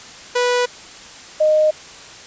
sawtooth / sine tone pair in turn, 491 / 616.7 Hz, B4 / D#5, -10 / -16 cents, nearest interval major third, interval 394 cents, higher second, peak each -11 dBFS, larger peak neither, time 0.35-0.66 / 1.4-1.71 s, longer neither, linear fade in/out 10 ms, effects white hiss -38 dBFS RMS until 2.26 s + resampled to 16000 Hz

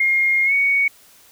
sine tone with pitch glide, 2134 to 2232 Hz, C7 to C#7, +34 to +11 cents, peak -14 dBFS, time 0-0.88 s, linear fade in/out 5 ms, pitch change +77 cents, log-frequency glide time 0.45-0.53 s, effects white hiss -50 dBFS RMS until 1.31 s

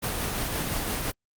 pink noise with tremolo, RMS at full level -28 dBFS, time 0.02-1.12 s, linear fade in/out 20 ms, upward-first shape sine, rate 5.8 Hz, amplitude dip 25%, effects Opus 32 kbps

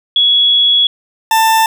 sine / 40% pulse tone pair in turn, 3361 / 890.2 Hz, G#7 / A5, +20 / +20 cents, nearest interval octave + major seventh, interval 2300 cents, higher first, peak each -7 dBFS, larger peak neither, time 0.16-0.87 / 1.31-1.66 s, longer first, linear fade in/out 2 ms, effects none

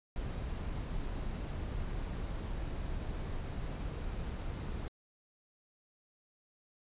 brown noise, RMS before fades -38 dBFS, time 0.16-4.88 s, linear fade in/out 0 ms, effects resampled to 8000 Hz

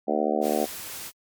harmonic tone, 75.2 Hz, D2, 42 cents sharp, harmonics 3 / 4 / 5 / 6 / 7 / 8 / 9 / 10, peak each -30 / -30 / -30 / -30 / -30 / -30 / -30 / -30 dBFS, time 0.07-0.66 s, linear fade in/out 20 ms
white noise, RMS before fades -37 dBFS, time 0.41-1.12 s, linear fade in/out 50 ms
effects MP3 96 kbps

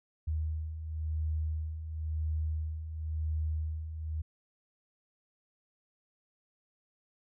sine beating tone pair, 77.5 / 78.46 Hz, D#2 / D#2, -6 / +15 cents, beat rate 0.96 Hz, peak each -39 / -32 dBFS, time 0.27-4.22 s, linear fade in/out 10 ms, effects none

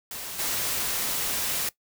white noise with level steps, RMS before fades -36 / -28 dBFS, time 0.11-1.69 s, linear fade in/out 2 ms, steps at 0.38 s, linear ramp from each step 20 ms, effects noise-tail reverb RT60 0.1 s tail -19 dB re dry

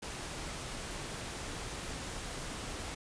pink noise, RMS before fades -41 dBFS, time 0.02-2.95 s, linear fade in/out 10 ms, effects resampled to 22050 Hz

